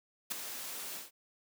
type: noise with ADSR envelope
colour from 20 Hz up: white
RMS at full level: -32 dBFS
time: 0.3-1.11 s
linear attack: 17 ms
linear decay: 8 ms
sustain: -10 dB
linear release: 150 ms
effects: high-pass 200 Hz 12 dB/octave